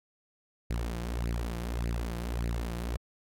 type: tone with flanger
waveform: sawtooth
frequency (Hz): 58.27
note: A#1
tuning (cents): 0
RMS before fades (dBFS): -33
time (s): 0.7-2.97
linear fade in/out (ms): 5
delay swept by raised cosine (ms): 0.43 to 5.93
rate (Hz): 1.7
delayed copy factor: +0.75
effects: AAC 64 kbps